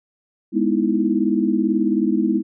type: chord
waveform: sine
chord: E major seventh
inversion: first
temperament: equal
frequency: 207.7 / 246.9 / 311.1 / 329.6 Hz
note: G#3 / B3 / D#4 / E4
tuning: 0 / 0 / 0 / 0 cents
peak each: -21 / -22 / -22 / -21 dBFS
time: 0.52-2.43 s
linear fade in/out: 50 ms
effects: none